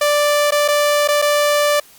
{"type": "tone with dropouts", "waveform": "sawtooth", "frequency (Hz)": 587.3, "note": "D5", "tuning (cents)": 0, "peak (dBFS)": -9, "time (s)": [0.01, 1.8], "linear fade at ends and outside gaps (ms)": 5, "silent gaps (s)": [[0.508, 0.52], [0.68, 0.684], [1.077, 1.085], [1.218, 1.222]], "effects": ["white hiss -46 dBFS RMS until 1.98 s", "Opus 48 kbps"]}